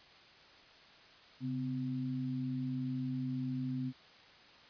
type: tone pair together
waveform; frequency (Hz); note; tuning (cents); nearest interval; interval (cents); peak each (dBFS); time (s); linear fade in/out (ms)
sine; 134.65 / 255.8; C#3 / C4; -50 / -39; major seventh; 1111; -38 / -36; 1.4-3.93; 50
effects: white hiss -58 dBFS RMS until 4.69 s + resampled to 11025 Hz

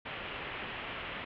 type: low-pass noise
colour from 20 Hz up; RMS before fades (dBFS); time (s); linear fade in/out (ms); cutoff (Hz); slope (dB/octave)
white; -41; 0.05-1.25; 10; 3100; 48
effects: none

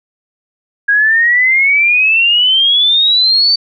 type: exponential sweep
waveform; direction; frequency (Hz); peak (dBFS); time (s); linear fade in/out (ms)
sine; up; 1627 to 4603; -7; 0.88-3.56; 10
effects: none

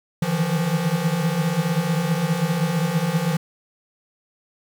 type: tone cluster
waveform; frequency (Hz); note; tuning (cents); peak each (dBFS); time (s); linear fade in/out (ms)
square; 146.5 / 157.4 / 163.2 / 172.7; D3 / D#3 / E3 / F3; -4 / +20 / -17 / -19; -32 / -26 / -28 / -23; 0.22-3.37; 5
effects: 9-bit

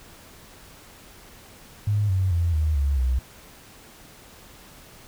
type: tone with pitch steps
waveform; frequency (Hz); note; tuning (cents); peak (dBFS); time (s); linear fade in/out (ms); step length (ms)
sine; 103.83 / 94.12 / 85.32 / 77.34 / 70.1 / 63.55; G#2 / F#2 / F2 / D#2 / C#2 / C2; 0 / +30 / -40 / -10 / +20 / -50; -19; 1.87-3.19; 5; 220
effects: pink hiss -48 dBFS RMS until 5.07 s

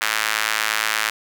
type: tone with high-pass filter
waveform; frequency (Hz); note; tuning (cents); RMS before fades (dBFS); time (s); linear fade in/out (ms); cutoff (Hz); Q
square; 54.3; A1; -22; -22; 0.01-1.1; 5; 1600; 1.4
effects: none

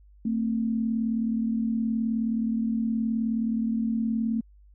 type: tone pair together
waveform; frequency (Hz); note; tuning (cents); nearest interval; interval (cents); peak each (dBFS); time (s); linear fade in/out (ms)
sine; 224.1 / 263.2; A3 / C4; +32 / +10; minor third; 278; -24 / -32; 0.25-4.41; 5
effects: added 50 Hz sine -51 dBFS peak until 4.74 s

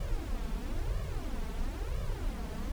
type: noise with flanger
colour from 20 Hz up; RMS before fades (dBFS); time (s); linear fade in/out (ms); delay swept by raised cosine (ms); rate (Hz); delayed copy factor
brown; -34; 0-2.72; 5; 1.7 to 4.6; 1; +0.95
effects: none

